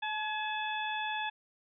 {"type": "harmonic tone with a mistuned harmonic", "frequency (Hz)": 861, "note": "A5", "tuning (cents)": -38, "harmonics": [1, 2, 3, 4], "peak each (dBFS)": [-35, -38, -40, -41], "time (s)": [0.02, 1.3], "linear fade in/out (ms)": 10, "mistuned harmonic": 2, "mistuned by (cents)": -35, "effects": []}